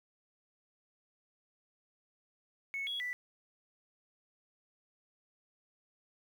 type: tone with pitch steps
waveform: sine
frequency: 2204 / 3340 / 1976 Hz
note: C#7 / G#7 / B6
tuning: -11 / +9 / 0 cents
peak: -34 dBFS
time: 2.74-3.13 s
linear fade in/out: 0 ms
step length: 130 ms
effects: tanh soft clip ceiling -31 dBFS + 10-bit